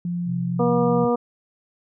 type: tone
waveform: sine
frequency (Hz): 174.61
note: F3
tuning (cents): 0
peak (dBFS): -23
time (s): 0.05-1.05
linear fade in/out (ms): 2
type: tone with vibrato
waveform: sine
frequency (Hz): 130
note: C3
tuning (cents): -11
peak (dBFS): -27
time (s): 0.25-1.1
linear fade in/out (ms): 50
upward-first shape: square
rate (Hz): 11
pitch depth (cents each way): 12
type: harmonic tone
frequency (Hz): 240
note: B3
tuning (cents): -49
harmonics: 1 / 2 / 3 / 4 / 5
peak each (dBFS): -22 / -20 / -27 / -30 / -29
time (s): 0.59-1.16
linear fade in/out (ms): 10
effects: none